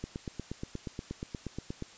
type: click train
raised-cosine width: 3 ms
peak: -23 dBFS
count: 16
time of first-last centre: 0.04-1.824 s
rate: 8.41 Hz
effects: white hiss -53 dBFS RMS until 1.97 s + resampled to 16000 Hz